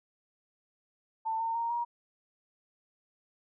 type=tone with pitch steps; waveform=sine; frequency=892 / 910.2 / 928.8 / 947.8 Hz; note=A5 / A#5 / A#5 / A#5; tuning=+23 / -42 / -7 / +28 cents; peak=-29 dBFS; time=1.25-1.85 s; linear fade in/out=20 ms; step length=150 ms; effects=none